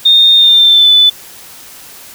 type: tone with pitch glide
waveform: sine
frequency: 3661 to 3496 Hz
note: A#7 to A7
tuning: -32 to -12 cents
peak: -3 dBFS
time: 0.05-1.1 s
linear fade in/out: 10 ms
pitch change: -80 cents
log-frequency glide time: 0.35-0.92 s
effects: white hiss -34 dBFS RMS until 2.14 s